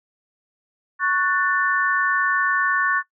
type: chord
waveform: sine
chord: F# minor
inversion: second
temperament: just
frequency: 1110 / 1480 / 1776 Hz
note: C#6 / F#6 / A6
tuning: +2 / 0 / +16 cents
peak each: -22 dBFS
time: 0.99-3.03 s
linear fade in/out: 50 ms
effects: noise-tail reverb RT60 0.1 s tail -19 dB re dry